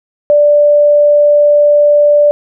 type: tone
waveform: sine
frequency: 587.3 Hz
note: D5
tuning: in tune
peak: -4 dBFS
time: 0.3-2.31 s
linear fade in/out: 0 ms
effects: none